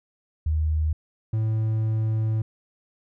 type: tone pair in turn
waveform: sine / triangle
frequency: 77.78 / 110 Hz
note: D#2 / A2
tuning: 0 / 0 cents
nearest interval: tritone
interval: 600 cents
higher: second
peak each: -20 / -19 dBFS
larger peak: second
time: 0.46-0.93 / 1.33-2.42 s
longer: second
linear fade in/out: 5 ms
effects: none